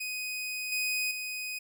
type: tone with level steps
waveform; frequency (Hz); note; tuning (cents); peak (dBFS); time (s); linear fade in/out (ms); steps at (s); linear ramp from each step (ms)
sawtooth; 2500; D#7; +8; -30 / -25 / -31; 0-1.59; 10; 0.72 / 1.11; 2
effects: none